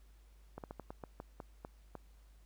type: slowing click train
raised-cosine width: 1 ms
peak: -30 dBFS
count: 10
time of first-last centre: 0.58-1.953 s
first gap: 58 ms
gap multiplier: 1.23
effects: added 51 Hz sine -58 dBFS peak until 2.45 s + pink hiss -72 dBFS RMS until 2.45 s